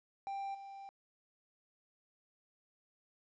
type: tone with level steps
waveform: triangle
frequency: 788 Hz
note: G5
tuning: 9 cents sharp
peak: -36 / -45 dBFS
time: 0.27-0.89 s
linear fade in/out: 0 ms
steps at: 0.54 s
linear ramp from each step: 10 ms
effects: resampled to 16000 Hz + 12-bit